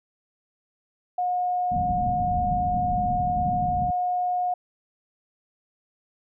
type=tone; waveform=sine; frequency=721 Hz; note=F#5; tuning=45 cents flat; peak=-22 dBFS; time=1.18-4.54 s; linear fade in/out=5 ms
type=low-pass noise; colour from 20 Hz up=white; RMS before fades=-30 dBFS; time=1.71-3.91 s; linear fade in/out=10 ms; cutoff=230 Hz; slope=48 dB/octave
effects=none